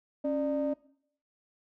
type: ring-modulated tone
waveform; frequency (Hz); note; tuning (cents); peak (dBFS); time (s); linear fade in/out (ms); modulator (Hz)
triangle; 160; D#3; +49; -22; 0.24-0.74; 10; 435
effects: noise-tail reverb RT60 0.6 s tail -19 dB re dry + high-pass 100 Hz 12 dB/octave